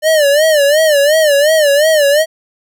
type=tone with vibrato; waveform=square; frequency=599 Hz; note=D5; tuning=34 cents sharp; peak=-8 dBFS; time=0.02-2.26 s; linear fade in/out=50 ms; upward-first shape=sine; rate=2.8 Hz; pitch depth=120 cents each way; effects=none